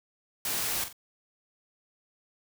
white noise with echo, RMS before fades -31 dBFS, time 0.45-0.84 s, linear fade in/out 2 ms, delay 44 ms, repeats 2, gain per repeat -9 dB, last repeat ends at 0.928 s, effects none

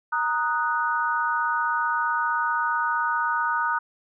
sine chord, D# minor, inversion second, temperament equal, 932.3 / 1244.5 / 1480 Hz, A#5 / D#6 / F#6, 0 / 0 / 0 cents, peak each -26 dBFS, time 0.12-3.79 s, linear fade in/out 10 ms, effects none

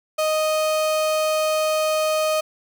35% pulse tone, 622.3 Hz, D#5, in tune, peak -17 dBFS, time 0.18-2.41 s, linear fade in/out 10 ms, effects none

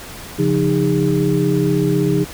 sine tone cluster, 138.8 / 174.8 / 309.8 / 405 Hz, C#3 / F3 / D#4 / G#4, +3 / +2 / -7 / -43 cents, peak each -19 dBFS, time 0.38-2.25 s, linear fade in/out 20 ms, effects pink hiss -34 dBFS RMS until 2.33 s

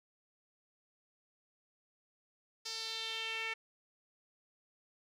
sawtooth tone with band-pass filter sweep, 448 Hz, A4, 31 cents sharp, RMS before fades -40 dBFS, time 2.65-3.54 s, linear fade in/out 10 ms, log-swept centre 5100 to 2300 Hz, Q 3.4, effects none

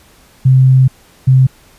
sine tone bursts at uneven times, 130.81 Hz, C3, in tune, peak -4 dBFS, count 2, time 0.45-0.88 / 1.27-1.47 s, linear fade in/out 10 ms, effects pink hiss -46 dBFS RMS until 1.78 s + resampled to 32000 Hz

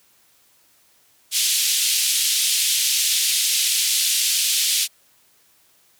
pink band-pass noise, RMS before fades -20 dBFS, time 1.31-4.88 s, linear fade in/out 50 ms, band 3000 to 13000 Hz, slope 24 dB/octave, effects white hiss -58 dBFS RMS until 5.99 s + high-pass 60 Hz 12 dB/octave

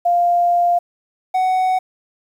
sine / triangle tone pair in turn, 698.5 / 745.1 Hz, F5 / F#5, 0 / +12 cents, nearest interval minor second, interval 112 cents, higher second, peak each -12 dBFS, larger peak neither, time 0.05-0.79 / 1.34-1.79 s, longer first, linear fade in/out 10 ms, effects 8-bit

